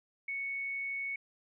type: tone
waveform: sine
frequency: 2217 Hz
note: C#7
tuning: in tune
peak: -34 dBFS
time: 0.28-1.16 s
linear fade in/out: 5 ms
effects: none